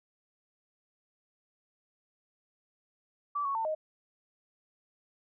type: tone with pitch steps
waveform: sine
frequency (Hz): 1158 / 1108 / 898 / 623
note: D6 / C#6 / A5 / D#5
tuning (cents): -25 / -1 / +35 / +2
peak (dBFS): -29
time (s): 3.35-3.75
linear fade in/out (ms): 10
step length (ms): 100
effects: none